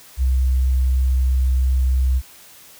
sine tone, 64.5 Hz, C2, 24 cents flat, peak -14 dBFS, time 0.17-2.22 s, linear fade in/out 50 ms, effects white hiss -45 dBFS RMS until 2.79 s

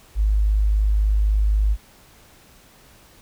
sine tone, 51.91 Hz, G#1, in tune, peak -15 dBFS, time 0.15-1.77 s, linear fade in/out 50 ms, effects pink hiss -51 dBFS RMS until 3.21 s

